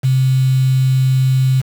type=tone with quantisation; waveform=sine; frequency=131.1 Hz; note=C3; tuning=4 cents sharp; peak=-10 dBFS; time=0.03-1.62 s; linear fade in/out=20 ms; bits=5; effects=none